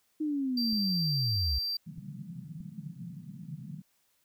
sine linear sweep, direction down, 312.8 to 61.74 Hz, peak -28 dBFS, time 0.2-1.59 s, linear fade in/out 10 ms
triangle tone, 4699 Hz, D8, in tune, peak -29 dBFS, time 0.57-1.77 s, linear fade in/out 5 ms
click train, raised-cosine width 5 ms, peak -37 dBFS, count 4, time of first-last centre 0.73-2.605 s, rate 1.6 Hz
white band-pass noise, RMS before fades -43 dBFS, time 1.86-3.82 s, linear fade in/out 10 ms, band 140 to 190 Hz, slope 48 dB/octave
effects white hiss -72 dBFS RMS until 4.24 s

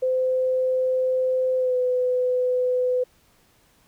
sine tone with pitch glide, 514 to 502 Hz, C5 to B4, -31 to +28 cents, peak -19 dBFS, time 0.02-3.04 s, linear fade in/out 10 ms, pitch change -41 cents, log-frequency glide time 1.57-1.76 s, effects pink hiss -60 dBFS RMS until 3.87 s

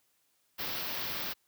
white band-stop noise, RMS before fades -36 dBFS, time 0.58-1.34 s, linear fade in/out 20 ms, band 5400 to 14000 Hz, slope 48 dB/octave, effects white hiss -73 dBFS RMS until 1.47 s + high-pass 60 Hz 12 dB/octave

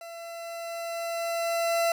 40% pulse tone with level ramp, 674 Hz, E5, 38 cents sharp, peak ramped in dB -39 to -21 dBFS, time 0.01-1.92 s, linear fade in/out 2 ms, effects none

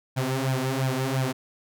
sawtooth tone with flanger, 131.7 Hz, C3, 12 cents sharp, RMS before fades -26 dBFS, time 0.16-1.33 s, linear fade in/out 20 ms, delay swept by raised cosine 1.2 to 5.4 ms, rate 2.9 Hz, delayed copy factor +0.8, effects none

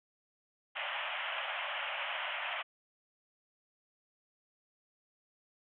white band-pass noise, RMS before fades -38 dBFS, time 0.75-2.63 s, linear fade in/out 20 ms, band 560 to 3200 Hz, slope 96 dB/octave, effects none

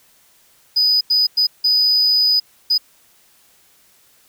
triangle tone bursts at uneven times, 4978 Hz, D#8, in tune, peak -10 dBFS, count 5, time 0.76-1.01 / 1.1-1.27 / 1.37-1.47 / 1.64-2.4 / 2.7-2.78 s, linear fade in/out 10 ms, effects tanh soft clip ceiling -7 dBFS + white hiss -54 dBFS RMS until 4.28 s

